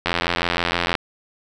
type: click train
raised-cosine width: 0.3 ms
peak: -3 dBFS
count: 78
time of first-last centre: 0.06-0.952 s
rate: 86.3 Hz
effects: none